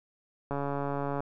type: click train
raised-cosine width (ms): 1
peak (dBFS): -19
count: 99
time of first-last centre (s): 0.51-1.205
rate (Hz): 141
effects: none